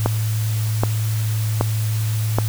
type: click train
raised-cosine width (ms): 1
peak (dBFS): -3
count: 4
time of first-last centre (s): 0.06-2.386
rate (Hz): 1.29
effects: added 109 Hz sine -18 dBFS peak until 2.48 s + white hiss -33 dBFS RMS until 2.48 s